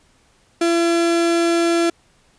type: tone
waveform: 35% pulse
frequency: 338.2 Hz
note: E4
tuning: 44 cents sharp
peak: -13 dBFS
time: 0.61-1.9 s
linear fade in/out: 5 ms
effects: pink hiss -57 dBFS RMS until 2.38 s + resampled to 22050 Hz